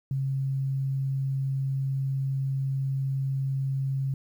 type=tone; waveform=sine; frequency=135.3 Hz; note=C#3; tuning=42 cents flat; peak=-25 dBFS; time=0.11-4.14 s; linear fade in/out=2 ms; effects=10-bit